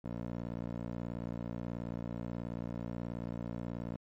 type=tone with band-pass filter; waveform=15% pulse; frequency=58.5 Hz; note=A#1; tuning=7 cents sharp; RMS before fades=-40 dBFS; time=0.04-3.97 s; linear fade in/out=10 ms; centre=310 Hz; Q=0.68; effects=MP3 48 kbps